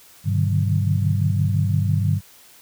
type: tone cluster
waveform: sine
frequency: 100.5 / 125.8 / 146.4 / 152.3 / 187 Hz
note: G2 / B2 / D3 / D#3 / F#3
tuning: +44 / +32 / -5 / -37 / +19 cents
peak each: -19 / -28 / -24 / -25 / -28 dBFS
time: 0.24-2.21 s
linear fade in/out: 50 ms
effects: white hiss -49 dBFS RMS until 2.61 s